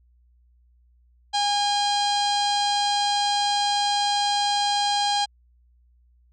harmonic tone with a mistuned harmonic, 817 Hz, G#5, 29 cents flat, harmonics 1 / 2 / 3 / 4 / 5 / 6 / 7 / 8 / 9 / 10, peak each -22 / -35 / -39 / -28 / -29 / -32 / -39 / -40 / -41 / -40 dBFS, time 1.33-5.26 s, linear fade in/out 20 ms, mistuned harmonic 4, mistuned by -31 cents, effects added 60 Hz sine -56 dBFS peak until 6.32 s

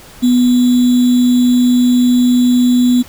sine tone with sample-and-hold, 246.9 Hz, B3, in tune, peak -7 dBFS, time 0.22-3.03 s, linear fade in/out 20 ms, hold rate 3675 Hz, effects pink hiss -38 dBFS RMS until 3.08 s

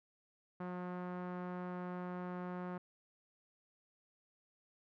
sawtooth tone with low-pass filter, 179.8 Hz, F#3, 49 cents flat, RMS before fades -43 dBFS, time 0.6-2.78 s, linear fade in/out 5 ms, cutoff 1300 Hz, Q 1.5, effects none

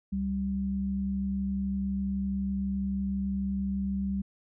sine tone pair together, 69.08 / 195.4 Hz, C#2 / G3, -5 / -5 cents, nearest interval octave + tritone, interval 1800 cents, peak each -36 / -28 dBFS, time 0.12-4.22 s, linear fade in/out 10 ms, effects none

